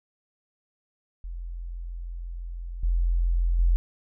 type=tone with level steps; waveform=sine; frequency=43 Hz; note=F1; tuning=26 cents flat; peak=-32 / -20 / -17 dBFS; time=1.24-3.76 s; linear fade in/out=0 ms; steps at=2.83 / 3.59 s; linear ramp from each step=5 ms; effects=none